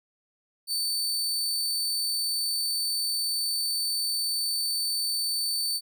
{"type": "tone", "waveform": "sawtooth", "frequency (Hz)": 4541, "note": "C#8", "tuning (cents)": 41, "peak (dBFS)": -23, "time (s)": [0.67, 5.81], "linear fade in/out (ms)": 50, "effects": []}